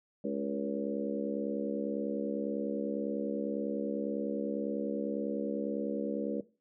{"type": "harmonic tone with a mistuned harmonic", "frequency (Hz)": 70, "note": "C#2", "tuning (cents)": 18, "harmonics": [3, 4, 5, 6, 7, 8], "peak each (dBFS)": [-36, -37, -40, -43, -38, -40], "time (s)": [0.24, 6.41], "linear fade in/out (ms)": 5, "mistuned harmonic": 7, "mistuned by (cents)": -29, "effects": ["noise-tail reverb RT60 0.3 s tail -17 dB re dry"]}